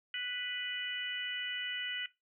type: harmonic tone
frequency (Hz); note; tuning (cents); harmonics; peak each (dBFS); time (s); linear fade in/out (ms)
493.9; B4; 0; 3 / 4 / 5 / 6; -43 / -41 / -44 / -38; 0.14-2.06; 2
effects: noise-tail reverb RT60 0.2 s tail -18 dB re dry